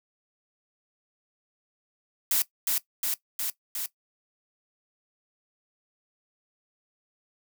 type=noise with echo; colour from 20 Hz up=blue; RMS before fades=-24 dBFS; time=2.31-2.42 s; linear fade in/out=2 ms; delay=360 ms; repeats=4; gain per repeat=-2 dB; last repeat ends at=3.86 s; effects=noise-tail reverb RT60 0.1 s tail -17 dB re dry